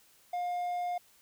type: tone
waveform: triangle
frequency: 710 Hz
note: F5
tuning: 28 cents sharp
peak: -29 dBFS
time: 0.33-0.98 s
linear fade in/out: 5 ms
effects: white hiss -63 dBFS RMS until 1.21 s